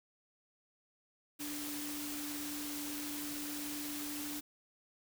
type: tone in noise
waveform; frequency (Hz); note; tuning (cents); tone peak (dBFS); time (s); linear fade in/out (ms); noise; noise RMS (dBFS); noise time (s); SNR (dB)
sine; 293.7; D4; 0; -42; 1.39-4.41; 20; white; -43; 1.39-4.41; -2
effects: none